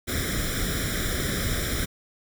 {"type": "noise with comb filter", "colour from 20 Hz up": "pink", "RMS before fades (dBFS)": -27, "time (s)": [0.07, 1.86], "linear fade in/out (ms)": 20, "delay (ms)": 0.55, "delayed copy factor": 1, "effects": []}